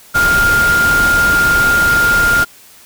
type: tone in noise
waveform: sine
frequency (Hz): 1407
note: F6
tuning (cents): +12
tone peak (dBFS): -9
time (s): 0.14-2.45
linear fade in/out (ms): 20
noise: pink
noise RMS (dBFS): -19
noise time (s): 0.14-2.45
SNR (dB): +7
effects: white hiss -42 dBFS RMS until 2.85 s